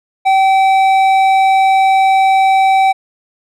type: tone with hard clipping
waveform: sine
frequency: 770 Hz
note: G5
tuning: 31 cents flat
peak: -9 dBFS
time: 0.25-2.93 s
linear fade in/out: 20 ms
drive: 8 dB
effects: none